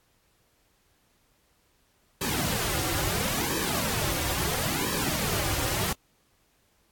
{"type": "noise with flanger", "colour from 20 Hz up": "pink", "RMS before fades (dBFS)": -28, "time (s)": [2.21, 5.93], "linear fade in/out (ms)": 5, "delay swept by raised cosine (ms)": [1.4, 4.7], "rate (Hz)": 0.74, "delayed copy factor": -1, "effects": ["pink hiss -67 dBFS RMS until 6.91 s", "AAC 64 kbps"]}